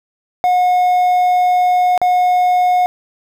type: tone with dropouts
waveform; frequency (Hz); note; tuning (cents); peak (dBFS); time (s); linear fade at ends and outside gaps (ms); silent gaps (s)
triangle; 724; F#5; -38; -8; 0.44-2.86; 0; 1.977-2.016
effects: 7-bit